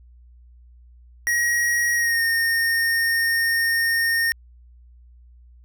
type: tone with pitch glide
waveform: square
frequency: 1896 to 1837.8 Hz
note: A#6 to A#6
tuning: +29 to -25 cents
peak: -19 dBFS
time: 1.27-4.32 s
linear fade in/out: 0 ms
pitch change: -54 cents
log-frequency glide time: 1.95-2.22 s
effects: added 60 Hz sine -46 dBFS peak until 5.64 s